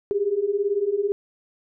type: beating tone pair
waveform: sine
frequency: 392 / 410 Hz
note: G4 / G#4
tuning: 0 / -22 cents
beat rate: 18 Hz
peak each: -25 / -22 dBFS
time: 0.11-1.12 s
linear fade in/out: 0 ms
effects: none